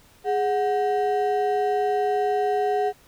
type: ring-modulated tone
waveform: triangle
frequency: 576 Hz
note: D5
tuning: 34 cents flat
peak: -15 dBFS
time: 0.24-2.93 s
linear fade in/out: 50 ms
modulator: 161 Hz
effects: pink hiss -55 dBFS RMS until 3.07 s